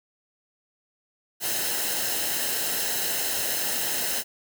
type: noise with comb filter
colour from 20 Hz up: white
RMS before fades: -27 dBFS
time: 1.4-4.24 s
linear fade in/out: 50 ms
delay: 0.86 ms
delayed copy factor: -0.6
effects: none